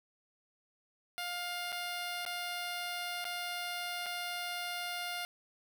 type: tone with dropouts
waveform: 10% pulse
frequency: 706 Hz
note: F5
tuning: 19 cents sharp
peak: -28 dBFS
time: 1.18-5.25 s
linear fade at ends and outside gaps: 0 ms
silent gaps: 1.721-1.726 / 2.251-2.263 / 3.243-3.252 / 4.06-4.065 s
effects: none